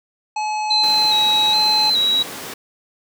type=harmonic tone; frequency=854 Hz; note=G#5; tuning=48 cents sharp; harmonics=1 / 3 / 5 / 7 / 9; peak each=-20 / -30 / -35 / -38 / -41 dBFS; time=0.36-1.9 s; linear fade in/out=5 ms
type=tone with vibrato; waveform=sine; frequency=3973 Hz; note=B7; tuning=10 cents sharp; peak=-14 dBFS; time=0.7-2.23 s; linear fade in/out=10 ms; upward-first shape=square; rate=1.2 Hz; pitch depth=44 cents each way
type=high-pass noise; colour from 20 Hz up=pink; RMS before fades=-32 dBFS; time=0.83-2.54 s; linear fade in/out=5 ms; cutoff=220 Hz; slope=12 dB/octave
effects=none